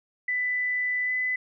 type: tone with pitch glide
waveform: sine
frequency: 1992 to 2007 Hz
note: B6 to B6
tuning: +14 to +27 cents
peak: -24 dBFS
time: 0.28-1.36 s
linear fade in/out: 5 ms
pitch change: +13 cents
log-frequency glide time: 1.05-1.11 s
effects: none